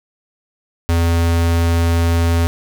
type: tone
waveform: square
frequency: 84.2 Hz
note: E2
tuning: 37 cents sharp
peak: -13 dBFS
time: 0.89-2.47 s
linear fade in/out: 0 ms
effects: none